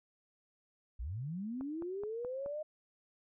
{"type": "linear sweep", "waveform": "sine", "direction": "up", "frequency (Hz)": [48.75, 622.3], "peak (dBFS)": -37, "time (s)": [0.99, 2.63], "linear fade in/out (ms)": 10}
{"type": "click train", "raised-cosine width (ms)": 1, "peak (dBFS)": -34, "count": 5, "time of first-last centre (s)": [1.61, 2.461], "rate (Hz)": 4.7}
{"effects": []}